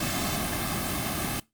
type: noise with comb filter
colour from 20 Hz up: pink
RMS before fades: -29 dBFS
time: 0-1.4 s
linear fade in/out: 5 ms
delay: 2.1 ms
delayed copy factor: -0.7
effects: noise-tail reverb RT60 0.2 s tail -20 dB re dry + Opus 48 kbps